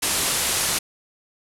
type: low-pass noise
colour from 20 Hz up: white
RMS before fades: -23 dBFS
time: 0.02-0.79 s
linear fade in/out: 10 ms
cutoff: 12000 Hz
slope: 48 dB/octave
effects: none